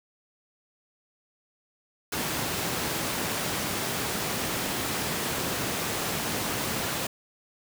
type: high-pass noise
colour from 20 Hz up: pink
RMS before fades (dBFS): -30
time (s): 2.12-7.07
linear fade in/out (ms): 5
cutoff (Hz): 120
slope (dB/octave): 12
effects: none

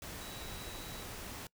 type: tone in noise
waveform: sine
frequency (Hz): 3900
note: B7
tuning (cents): -23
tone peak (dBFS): -52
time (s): 0.21-1.03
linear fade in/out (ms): 2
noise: pink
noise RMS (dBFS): -45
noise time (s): 0.02-1.47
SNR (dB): -10
effects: noise-tail reverb RT60 0.1 s tail -23 dB re dry

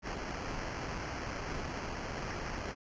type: noise with sample-and-hold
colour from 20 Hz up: pink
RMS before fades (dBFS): -39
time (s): 0.02-2.75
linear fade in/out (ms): 50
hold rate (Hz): 3675
effects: resampled to 16000 Hz

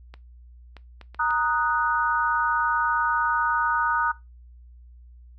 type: clicks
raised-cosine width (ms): 0.3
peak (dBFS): -27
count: 5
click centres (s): 0.14 / 0.767 / 1.013 / 1.146 / 1.307
type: chord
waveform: sine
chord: D# minor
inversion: second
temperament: equal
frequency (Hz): 932.3 / 1244.5 / 1480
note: A#5 / D#6 / F#6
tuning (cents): 0 / 0 / 0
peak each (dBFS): -25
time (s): 1.19-4.12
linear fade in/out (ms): 10
effects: noise-tail reverb RT60 0.2 s tail -18 dB re dry + added 60 Hz sine -45 dBFS peak until 5.38 s

